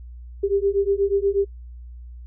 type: beating tone pair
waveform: sine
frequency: 393.3 / 401.6 Hz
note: G4 / G4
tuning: +6 / +42 cents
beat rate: 8.3 Hz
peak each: -21 dBFS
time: 0.43-1.45 s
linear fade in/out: 10 ms
effects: noise-tail reverb RT60 0.1 s tail -23 dB re dry + added 60 Hz sine -36 dBFS peak until 2.26 s